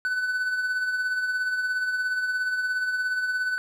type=tone with tremolo; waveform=triangle; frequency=1500 Hz; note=F#6; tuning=23 cents sharp; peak=-20 dBFS; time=0.05-3.58 s; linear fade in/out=0 ms; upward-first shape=triangle; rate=17 Hz; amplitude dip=50%; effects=none